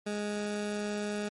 20% pulse tone, 207.7 Hz, G#3, in tune, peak -27 dBFS, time 0.06-1.29 s, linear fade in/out 10 ms, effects MP3 48 kbps

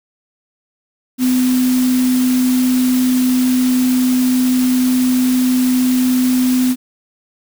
sine tone in noise, 253.2 Hz, B3, 43 cents sharp, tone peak -11 dBFS, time 1.18-6.76 s, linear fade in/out 50 ms, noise white, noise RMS -26 dBFS, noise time 1.18-6.76 s, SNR +12 dB, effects none

